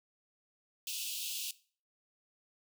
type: high-pass noise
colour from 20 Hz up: pink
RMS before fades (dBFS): -39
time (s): 0.87-1.51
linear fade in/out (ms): 2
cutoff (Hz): 2600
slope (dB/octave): 96
effects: noise-tail reverb RT60 0.4 s tail -18 dB re dry